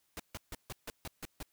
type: noise bursts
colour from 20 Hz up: pink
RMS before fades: -42 dBFS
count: 8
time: 0.17-1.428 s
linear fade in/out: 0 ms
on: 26 ms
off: 150 ms
effects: white hiss -75 dBFS RMS until 1.52 s